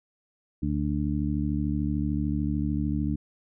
harmonic tone, 73.42 Hz, D2, in tune, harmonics 1 / 2 / 3 / 4, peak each -30 / -30 / -30 / -30 dBFS, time 0.62-3.16 s, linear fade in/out 10 ms, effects none

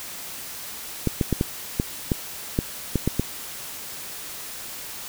clicks, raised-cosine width 3 ms, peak -7 dBFS, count 10, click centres 1.073 / 1.212 / 1.327 / 1.411 / 1.799 / 2.118 / 2.589 / 2.957 / 3.076 / 3.196 s, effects white hiss -36 dBFS RMS until 5.08 s

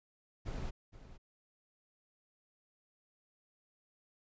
brown noise with echo, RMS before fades -39 dBFS, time 0.45-0.71 s, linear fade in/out 20 ms, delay 470 ms, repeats 1, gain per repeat -14 dB, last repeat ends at 1.18 s, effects resampled to 16000 Hz

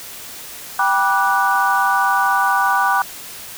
sine chord, G major seventh, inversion none, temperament equal with one note detuned, 784 / 971.4 / 1174.7 / 1480 Hz, G5 / B5 / D6 / F#6, 0 / -29 / 0 / 0 cents, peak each -19 dBFS, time 0.79-3.02 s, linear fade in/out 2 ms, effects white hiss -34 dBFS RMS until 3.57 s

